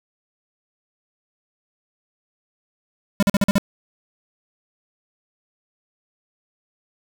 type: tone bursts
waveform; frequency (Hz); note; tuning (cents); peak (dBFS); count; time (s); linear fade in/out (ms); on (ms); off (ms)
square; 200.5; G3; +39; -14; 6; 3.2-3.581; 0; 26; 45
effects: none